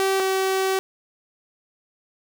sawtooth tone pair in turn, 385.7 / 381.9 Hz, G4 / G4, -28 / -45 cents, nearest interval unison, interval 17 cents, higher first, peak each -15 / -16 dBFS, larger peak first, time 0-0.2 / 0.2-0.79 s, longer second, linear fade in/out 0 ms, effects none

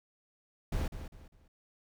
brown noise with echo, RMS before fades -32 dBFS, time 0.72-0.88 s, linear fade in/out 5 ms, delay 200 ms, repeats 3, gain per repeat -10 dB, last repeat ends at 1.48 s, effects none

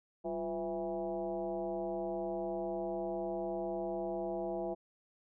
sine tone with frequency modulation, 505 Hz, B4, 39 cents sharp, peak -34 dBFS, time 0.24-4.75 s, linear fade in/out 20 ms, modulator 156 Hz, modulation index 1.7, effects none

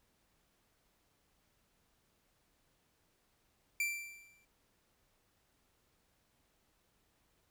45% pulse tone with exponential decay, 2349 Hz, D7, in tune, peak -30 dBFS, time 3.8-4.45 s, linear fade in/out 2 ms, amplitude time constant 140 ms, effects pink hiss -75 dBFS RMS until 7.5 s

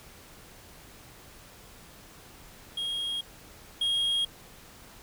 triangle tone pair in turn, 3264 / 3264 Hz, G#7 / G#7, -31 / -31 cents, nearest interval unison, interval 0 cents, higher neither, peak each -28 / -23 dBFS, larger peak second, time 2.77-3.21 / 3.81-4.25 s, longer neither, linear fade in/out 5 ms, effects pink hiss -51 dBFS RMS until 5.02 s

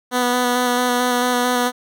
10% pulse tone with vibrato, 246.9 Hz, B3, in tune, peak -8 dBFS, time 0.11-1.72 s, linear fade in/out 50 ms, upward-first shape square, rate 4.5 Hz, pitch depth 13 cents each way, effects none

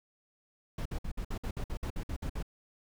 brown noise bursts, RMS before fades -35 dBFS, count 13, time 0.78-2.427 s, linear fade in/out 5 ms, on 75 ms, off 56 ms, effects none

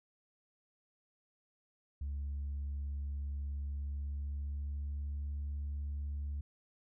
sine tone with pitch glide, 70.8 to 72 Hz, C#2 to D2, +37 to -34 cents, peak -34 dBFS, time 2.01-6.41 s, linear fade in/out 5 ms, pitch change +29 cents, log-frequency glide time 3.63-5.27 s, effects tanh soft clip ceiling -34 dBFS

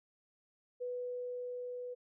sine tone with level ramp, 493.9 Hz, B4, in tune, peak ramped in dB -36 to -40 dBFS, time 0.8-1.95 s, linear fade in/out 20 ms, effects none

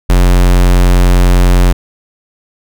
square tone, 45 Hz, F#1, 47 cents flat, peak -5 dBFS, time 0.09-1.73 s, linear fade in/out 10 ms, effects none

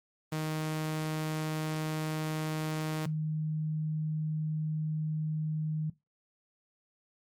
sawtooth / sine tone pair in turn, 156 / 155.21 Hz, D#3 / D#3, +5 / -4 cents, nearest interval unison, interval 9 cents, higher first, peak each -27 / -29 dBFS, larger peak first, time 0.32-3.06 / 3.06-5.9 s, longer second, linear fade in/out 5 ms, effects noise-tail reverb RT60 0.2 s tail -18 dB re dry + MP3 96 kbps

